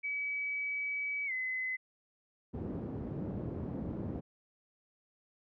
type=tone with pitch glide; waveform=sine; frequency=2282 to 2033 Hz; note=C#7 to B6; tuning=+50 to +50 cents; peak=-33 dBFS; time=0.03-1.77 s; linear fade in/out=20 ms; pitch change=-200 cents; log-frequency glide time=1.26-1.32 s
type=band-pass noise; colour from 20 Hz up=pink; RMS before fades=-39 dBFS; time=2.53-4.21 s; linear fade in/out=20 ms; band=110 to 330 Hz; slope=12 dB/octave
effects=none